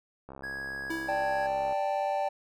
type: click train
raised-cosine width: 1 ms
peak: -30 dBFS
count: 98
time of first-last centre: 0.29-1.725 s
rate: 67.6 Hz
type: tone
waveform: triangle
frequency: 1661.2 Hz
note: G#6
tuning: in tune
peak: -33 dBFS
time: 0.43-1.47 s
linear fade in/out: 10 ms
type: tone with exponential decay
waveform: square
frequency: 326.8 Hz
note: E4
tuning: 15 cents flat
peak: -31 dBFS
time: 0.9-1.55 s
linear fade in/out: 5 ms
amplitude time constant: 140 ms
type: chord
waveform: triangle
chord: D suspended fourth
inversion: none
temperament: just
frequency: 587.3 / 783.1 / 881 Hz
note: D5 / G5 / A5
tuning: 0 / -2 / +2 cents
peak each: -29 / -28 / -33 dBFS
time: 1.08-2.29 s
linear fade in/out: 10 ms
effects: none